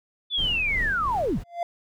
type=linear sweep; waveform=sine; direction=down; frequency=3520 to 35.51 Hz; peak=-22 dBFS; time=0.3-1.41 s; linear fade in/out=50 ms
type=noise with tremolo; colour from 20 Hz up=brown; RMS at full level=-31 dBFS; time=0.37-1.44 s; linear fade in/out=20 ms; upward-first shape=triangle; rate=2.8 Hz; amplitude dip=55%
type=tone with exponential growth; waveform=triangle; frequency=690 Hz; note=F5; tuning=21 cents flat; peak=-19 dBFS; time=1.43-1.63 s; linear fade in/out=2 ms; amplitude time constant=42 ms
effects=none